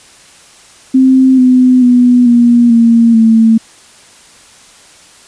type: tone with pitch steps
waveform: sine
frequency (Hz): 261.6 / 253.7 / 246.1 / 238.6 / 231.4 / 224.5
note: C4 / B3 / B3 / A#3 / A#3 / A3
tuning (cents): 0 / +47 / -6 / +41 / -13 / +35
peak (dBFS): -3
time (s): 0.94-3.58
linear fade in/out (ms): 10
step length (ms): 440
effects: white hiss -40 dBFS RMS until 5.27 s + resampled to 22050 Hz